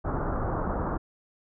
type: low-pass noise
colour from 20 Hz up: pink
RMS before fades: -29 dBFS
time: 0.04-0.98 s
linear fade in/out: 20 ms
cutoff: 1400 Hz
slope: 48 dB/octave
effects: none